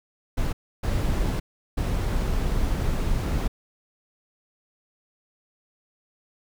brown noise bursts at uneven times, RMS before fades -24 dBFS, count 3, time 0.37-0.53 / 0.83-1.4 / 1.77-3.48 s, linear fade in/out 10 ms, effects none

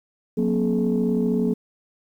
sine tone cluster, 183.8 / 236.4 / 272.4 / 426.7 Hz, F#3 / A#3 / C#4 / G#4, -11 / +24 / -30 / +47 cents, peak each -23 / -21 / -29 / -24 dBFS, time 0.37-1.54 s, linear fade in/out 10 ms, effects tanh soft clip ceiling -12 dBFS + 9-bit

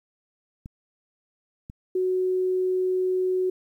clicks, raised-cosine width 5 ms, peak -26 dBFS, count 2, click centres 0.659 / 1.699 s
sine tone, 370 Hz, F#4, in tune, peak -21 dBFS, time 1.95-3.5 s, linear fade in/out 5 ms
effects 10-bit

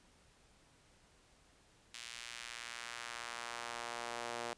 sawtooth tone with high-pass filter sweep, 118.4 Hz, A#2, 27 cents sharp, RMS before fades -45 dBFS, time 1.94-4.53 s, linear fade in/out 0 ms, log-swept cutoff 2800 to 540 Hz, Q 0.99, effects pink hiss -67 dBFS RMS until 4.57 s + resampled to 22050 Hz

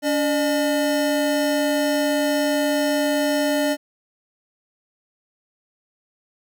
square tone pair together, 285.6 / 602.7 Hz, D4 / D5, -48 / +45 cents, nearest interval octave + minor second, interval 1293 cents, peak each -22 dBFS, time 0.02-3.77 s, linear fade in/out 50 ms, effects none

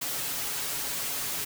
white noise with comb filter, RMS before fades -32 dBFS, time 0.01-1.45 s, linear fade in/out 10 ms, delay 7.1 ms, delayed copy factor +0.7, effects none

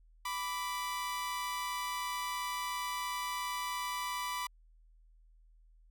sawtooth tone pair together, 990 / 1167.1 Hz, B5 / D6, +4 / -11 cents, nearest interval minor third, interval 285 cents, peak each -33 / -36 dBFS, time 0.25-4.47 s, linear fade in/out 5 ms, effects added 40 Hz sine -59 dBFS peak until 5.9 s

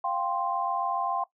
sine chord, F suspended second, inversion none, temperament just, 698.5 / 785.8 / 1047.7 Hz, F5 / G5 / C6, 0 / +4 / +2 cents, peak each -32 / -30 / -30 dBFS, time 0.04-1.24 s, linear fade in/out 5 ms, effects noise-tail reverb RT60 0.1 s tail -17 dB re dry

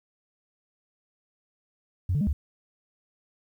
sine tone with pitch steps, 90.9 / 146.7 / 204.7 / 73 Hz, F#2 / D3 / G#3 / D2, -30 / -2 / -25 / -10 cents, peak -21 dBFS, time 2.09-2.33 s, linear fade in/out 5 ms, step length 60 ms, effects tanh soft clip ceiling -18 dBFS + 10-bit

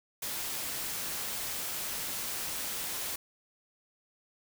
white noise, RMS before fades -36 dBFS, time 0.22-3.16 s, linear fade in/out 5 ms, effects none

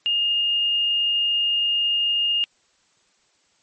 sine tone, 2834 Hz, F7, 25 cents sharp, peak -18 dBFS, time 0.06-2.44 s, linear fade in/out 0 ms, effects white hiss -63 dBFS RMS until 3.62 s + MP3 32 kbps

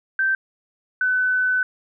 sine tone pair in turn, 1557 / 1506.6 Hz, G6 / F#6, -12 / +31 cents, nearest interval minor second, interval 57 cents, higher first, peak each -17 dBFS, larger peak neither, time 0.19-0.35 / 1.01-1.63 s, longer second, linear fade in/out 2 ms, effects none

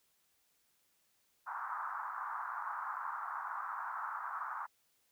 white band-pass noise, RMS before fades -41 dBFS, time 1.46-4.67 s, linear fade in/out 20 ms, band 870 to 1400 Hz, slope 48 dB/octave, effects white hiss -75 dBFS RMS until 5.11 s

